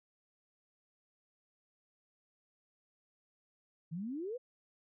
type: exponential sweep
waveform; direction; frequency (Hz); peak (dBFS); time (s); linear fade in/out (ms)
sine; up; 152.9 to 523.3; -37; 3.91-4.38; 20
effects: none